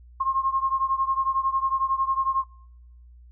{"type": "beating tone pair", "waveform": "sine", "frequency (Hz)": [1067, 1078], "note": ["C6", "C#6"], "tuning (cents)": [34, -49], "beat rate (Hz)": 11, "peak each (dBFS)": [-23, -26], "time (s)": [0.2, 2.44], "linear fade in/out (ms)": 10, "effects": ["noise-tail reverb RT60 0.8 s tail -26 dB re dry", "added 60 Hz sine -46 dBFS peak until 3.31 s"]}